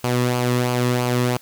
sawtooth tone with flanger, 123.47 Hz, B2, in tune, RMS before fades -20 dBFS, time 0.04-1.37 s, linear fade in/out 0 ms, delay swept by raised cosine 0.53 to 1.36 ms, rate 3 Hz, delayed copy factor -0.5, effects white hiss -49 dBFS RMS until 1.41 s

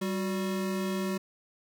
square tone pair together, 194 / 366.2 Hz, G3 / F#4, -18 / -18 cents, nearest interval major seventh, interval 1100 cents, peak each -31 / -35 dBFS, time 0.01-1.18 s, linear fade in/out 10 ms, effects none

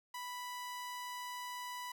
sawtooth tone, 987.8 Hz, B5, in tune, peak -38 dBFS, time 0.14-1.92 s, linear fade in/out 5 ms, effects none

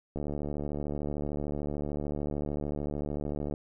click train, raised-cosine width 2 ms, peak -21 dBFS, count 249, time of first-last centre 0.16-3.539 s, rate 73.4 Hz, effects none

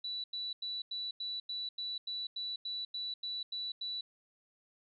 sine tone bursts, 3951 Hz, B7, in tune, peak -36 dBFS, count 14, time 0.04-4.01 s, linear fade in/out 5 ms, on 200 ms, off 90 ms, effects none

